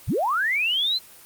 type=linear sweep; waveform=sine; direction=up; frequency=38.58 to 4160 Hz; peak=-20 dBFS; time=0.07-0.99 s; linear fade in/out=20 ms; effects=white hiss -47 dBFS RMS until 1.25 s + Opus 24 kbps